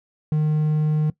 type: tone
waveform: triangle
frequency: 153.1 Hz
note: D#3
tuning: 28 cents flat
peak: -15 dBFS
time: 0.32-1.1 s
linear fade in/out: 2 ms
effects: noise-tail reverb RT60 0.1 s tail -19 dB re dry